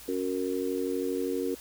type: chord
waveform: sine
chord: F# major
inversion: second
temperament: just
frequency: 277.5 / 370 / 462.5 Hz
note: C#4 / F#4 / A#4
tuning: +2 / 0 / -14 cents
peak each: -32 dBFS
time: 0.08-1.55 s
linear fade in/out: 5 ms
effects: added 60 Hz sine -57 dBFS peak until 1.6 s + white hiss -48 dBFS RMS until 1.6 s